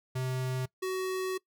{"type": "tone pair in turn", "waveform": "square", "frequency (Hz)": [129, 374.3], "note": ["C3", "F#4"], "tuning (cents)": [-24, 20], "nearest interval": "octave + tritone", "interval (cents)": 1844, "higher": "second", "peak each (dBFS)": [-31, -31], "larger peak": "neither", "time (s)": [[0.15, 0.66], [0.82, 1.38]], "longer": "second", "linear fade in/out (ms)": 10, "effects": ["noise-tail reverb RT60 0.1 s tail -21 dB re dry"]}